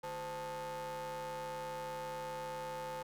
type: ring-modulated tone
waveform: 45% pulse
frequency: 183 Hz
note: F#3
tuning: 19 cents flat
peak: -37 dBFS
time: 0.03-3.03 s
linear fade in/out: 10 ms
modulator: 698 Hz
effects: none